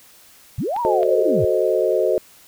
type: linear two-way sweep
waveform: sine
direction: up then down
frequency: 75.7 to 987.8 to 75.7 Hz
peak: -20 dBFS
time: 0.58-1.45 s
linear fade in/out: 5 ms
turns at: 0.8 s
type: clicks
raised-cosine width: 0.3 ms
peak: -19 dBFS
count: 2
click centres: 0.764 / 1.031 s
type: chord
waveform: sine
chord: F# diminished seventh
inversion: none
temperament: equal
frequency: 370 / 440 / 523.3 / 622.3 Hz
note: F#4 / A4 / C5 / Eb5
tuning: 0 / 0 / 0 / 0 cents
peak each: -21 dBFS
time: 0.85-2.18 s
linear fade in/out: 0 ms
effects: white hiss -49 dBFS RMS until 2.47 s